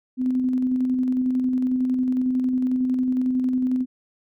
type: tone with tremolo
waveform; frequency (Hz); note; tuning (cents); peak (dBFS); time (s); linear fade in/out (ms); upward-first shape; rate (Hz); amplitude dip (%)
sine; 254.9; C4; -45; -18; 0.17-3.86; 50; square; 11; 25
effects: none